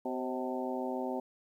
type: harmonic tone with a mistuned harmonic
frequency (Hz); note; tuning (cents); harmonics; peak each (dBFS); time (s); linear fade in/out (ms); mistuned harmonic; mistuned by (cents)
127.3; C3; -47; 2 / 3 / 4 / 5 / 6 / 7; -37 / -39 / -40 / -41 / -42 / -42; 0.05-1.2; 5; 4; +69
effects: 11-bit